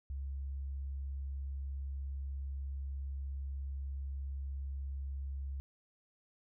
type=tone; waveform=sine; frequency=68.4 Hz; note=C#2; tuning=23 cents flat; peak=-37 dBFS; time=0.1-5.6 s; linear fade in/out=0 ms; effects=none